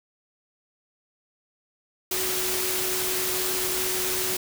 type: tone in noise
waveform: sine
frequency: 370.6 Hz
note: F#4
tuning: 3 cents sharp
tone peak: -32 dBFS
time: 2.11-4.37 s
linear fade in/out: 5 ms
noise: white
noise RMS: -27 dBFS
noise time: 2.11-4.37 s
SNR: -8 dB
effects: none